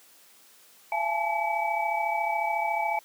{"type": "tone cluster", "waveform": "sine", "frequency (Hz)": [679, 836, 870, 2288], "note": ["F5", "G#5", "A5", "D7"], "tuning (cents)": [-49, 11, -20, -46], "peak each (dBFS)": [-31, -30, -29, -32], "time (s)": [0.92, 2.99], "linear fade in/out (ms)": 2, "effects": ["white hiss -56 dBFS RMS until 3.04 s", "high-pass 200 Hz 12 dB/octave"]}